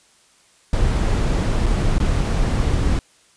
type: noise with dropouts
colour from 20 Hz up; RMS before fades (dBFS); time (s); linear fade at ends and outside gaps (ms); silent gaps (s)
brown; -18; 0.73-2.99; 1; 1.66-1.664 / 1.983-2.001
effects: white hiss -55 dBFS RMS until 3.36 s + resampled to 22050 Hz